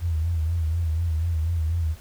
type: tone with vibrato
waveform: sine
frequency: 82 Hz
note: E2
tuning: 9 cents flat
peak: -21 dBFS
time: 0-1.96 s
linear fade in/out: 50 ms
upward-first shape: sine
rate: 4.1 Hz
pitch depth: 82 cents each way
effects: added 50 Hz sine -45 dBFS peak until 2 s + pink hiss -50 dBFS RMS until 2 s